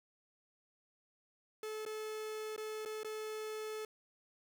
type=tone with dropouts; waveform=45% pulse; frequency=432.6 Hz; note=A4; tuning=29 cents flat; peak=-40 dBFS; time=1.63-3.85 s; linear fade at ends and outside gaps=2 ms; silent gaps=1.852-1.862 / 2.563-2.578 / 2.851-2.858 / 3.033-3.046 s; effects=none